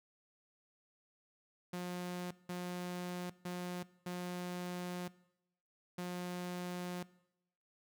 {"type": "tone bursts at uneven times", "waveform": "sawtooth", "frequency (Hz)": 178.5, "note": "F3", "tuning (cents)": 38, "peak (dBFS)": -35, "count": 5, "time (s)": [[1.73, 2.31], [2.49, 3.3], [3.45, 3.83], [4.06, 5.08], [5.98, 7.03]], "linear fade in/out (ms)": 5, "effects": ["noise-tail reverb RT60 0.8 s tail -20 dB re dry"]}